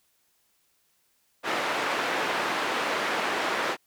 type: band-pass noise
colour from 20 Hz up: white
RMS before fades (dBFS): -28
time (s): 1.43-3.77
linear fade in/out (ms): 50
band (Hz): 310 to 1800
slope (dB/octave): 12
effects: white hiss -69 dBFS RMS until 3.86 s